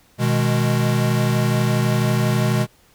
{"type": "chord", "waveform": "square", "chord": "G# minor", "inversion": "first", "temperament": "equal", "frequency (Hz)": [123.47, 155.56, 207.7], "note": ["B2", "D#3", "G#3"], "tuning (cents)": [0, 0, 0], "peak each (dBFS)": [-19, -24, -23], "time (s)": [0.18, 2.67], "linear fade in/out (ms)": 50, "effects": ["pink hiss -55 dBFS RMS until 2.94 s"]}